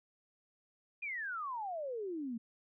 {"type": "exponential sweep", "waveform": "sine", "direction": "down", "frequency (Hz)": [2489, 220], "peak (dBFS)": -37, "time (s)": [1.02, 2.38], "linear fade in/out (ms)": 10, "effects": []}